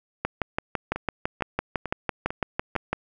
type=two click trains; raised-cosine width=0.5 ms; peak=-15 / -9 dBFS; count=5 / 17; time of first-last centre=0.96-2.754 / 0.25-2.93 s; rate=2.23 / 5.97 Hz; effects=none